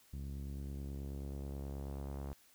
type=tone with low-pass filter sweep; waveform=sawtooth; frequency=69.3 Hz; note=C#2; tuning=in tune; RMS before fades=-43 dBFS; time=0.13-2.33 s; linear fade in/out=0 ms; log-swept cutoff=200 to 990 Hz; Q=0.96; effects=white hiss -66 dBFS RMS until 2.54 s